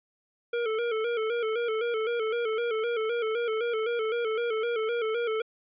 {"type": "tone with vibrato", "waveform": "square", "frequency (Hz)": 455.7, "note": "A#4", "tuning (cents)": -39, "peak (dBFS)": -27, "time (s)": [0.53, 5.42], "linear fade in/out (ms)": 5, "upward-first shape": "square", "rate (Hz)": 3.9, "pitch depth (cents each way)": 68, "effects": ["resampled to 8000 Hz"]}